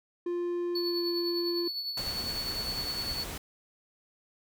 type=tone with pitch glide; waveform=triangle; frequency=349.6 to 346 Hz; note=F4 to F4; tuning=+2 to -16 cents; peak=-27 dBFS; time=0.26-1.68 s; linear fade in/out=5 ms; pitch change=-18 cents; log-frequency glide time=0.74-1.06 s
type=tone with tremolo; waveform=triangle; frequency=4435 Hz; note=C#8; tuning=in tune; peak=-29 dBFS; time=0.75-3.24 s; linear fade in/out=5 ms; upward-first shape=triangle; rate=9.9 Hz; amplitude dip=55%
type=noise; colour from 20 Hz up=pink; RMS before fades=-39 dBFS; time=1.97-3.38 s; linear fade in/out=5 ms
effects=none